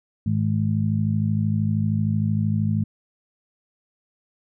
harmonic tone, 53 Hz, G#1, 36 cents sharp, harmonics 2 / 3 / 4, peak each -22 / -25 / -24 dBFS, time 0.26-2.84 s, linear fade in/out 5 ms, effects none

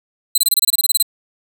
5% pulse tone bursts, 4050 Hz, B7, 43 cents sharp, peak -4 dBFS, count 13, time 0.35-1.027 s, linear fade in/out 5 ms, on 29 ms, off 25 ms, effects 7-bit

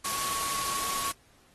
sine tone in noise, 1113 Hz, C#6, 7 cents sharp, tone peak -33 dBFS, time 0.04-1.12 s, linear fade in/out 10 ms, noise white, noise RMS -32 dBFS, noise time 0.04-1.12 s, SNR -4 dB, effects pink hiss -62 dBFS RMS until 1.54 s + AAC 32 kbps

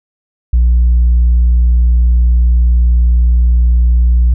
triangle tone with tanh clipping, 59.7 Hz, A#1, 42 cents sharp, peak -6 dBFS, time 0.53-4.34 s, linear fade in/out 5 ms, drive 6 dB, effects none

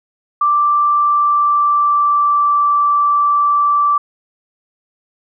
sine tone with pitch glide, 1174.7 to 1165.2 Hz, D6 to D6, 0 to -14 cents, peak -10 dBFS, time 0.41-3.98 s, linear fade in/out 5 ms, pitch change -14 cents, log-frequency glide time 0.89-2.7 s, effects none

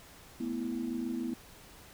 sine chord, A suspended second, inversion none, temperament equal, 220 / 246.9 / 329.6 Hz, A3 / B3 / E4, 0 / 0 / 0 cents, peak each -39 / -34 / -37 dBFS, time 0.4-1.34 s, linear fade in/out 5 ms, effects tanh soft clip ceiling -24 dBFS + pink hiss -54 dBFS RMS until 1.93 s

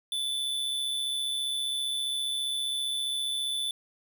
square tone with amplitude modulation, 3497 Hz, A7, 11 cents flat, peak -27 dBFS, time 0.12-3.71 s, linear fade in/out 2 ms, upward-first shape sine, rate 135 Hz, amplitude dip 45%, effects none

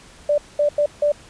sine tone bursts at uneven times, 587.3 Hz, D5, in tune, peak -14 dBFS, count 4, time 0.29-0.38 / 0.59-0.69 / 0.78-0.86 / 1.02-1.12 s, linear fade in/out 5 ms, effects pink hiss -46 dBFS RMS until 1.29 s + resampled to 22050 Hz

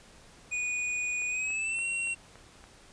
square tone with pitch glide, 2466 to 2736 Hz, D#7 to F7, -16 to -36 cents, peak -30 dBFS, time 0.51-2.15 s, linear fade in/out 20 ms, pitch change +180 cents, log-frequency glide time 1.28-1.84 s
click train, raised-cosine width 0.5 ms, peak -35 dBFS, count 6, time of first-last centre 1.22-2.64 s, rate 3.52 Hz
effects pink hiss -55 dBFS RMS until 2.92 s + resampled to 22050 Hz

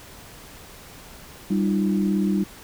sine tone cluster, 196.1 / 305.2 / 342.6 Hz, G3 / D#4 / F4, +1 / -33 / -33 cents, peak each -20 / -26 / -29 dBFS, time 1.5-2.44 s, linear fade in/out 10 ms, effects pink hiss -44 dBFS RMS until 2.63 s

